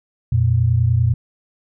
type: tone pair together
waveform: sine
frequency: 88.2 / 118.45 Hz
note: F2 / A#2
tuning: +18 / +28 cents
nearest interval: perfect fourth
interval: 510 cents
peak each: -18 / -14 dBFS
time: 0.32-1.14 s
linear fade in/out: 5 ms
effects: none